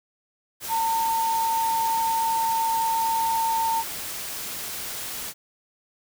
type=tone in noise; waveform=sine; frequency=906 Hz; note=A#5; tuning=50 cents flat; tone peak=-21 dBFS; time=0.68-3.84 s; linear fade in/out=50 ms; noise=white; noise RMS=-33 dBFS; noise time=0.6-5.34 s; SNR=+9 dB; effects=none